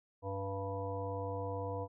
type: harmonic tone with a mistuned harmonic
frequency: 98 Hz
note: G2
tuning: in tune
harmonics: 1 / 3 / 5 / 7 / 9 / 10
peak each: -40 / -47 / -40 / -45 / -50 / -45 dBFS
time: 0.22-1.88 s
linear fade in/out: 50 ms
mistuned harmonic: 3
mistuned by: -18 cents
effects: none